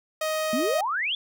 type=tone; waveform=sawtooth; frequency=626 Hz; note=D#5; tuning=10 cents sharp; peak=-21 dBFS; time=0.21-0.81 s; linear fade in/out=5 ms
type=exponential sweep; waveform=sine; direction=up; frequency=220 to 3520 Hz; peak=-24 dBFS; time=0.53-1.15 s; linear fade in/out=2 ms
effects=none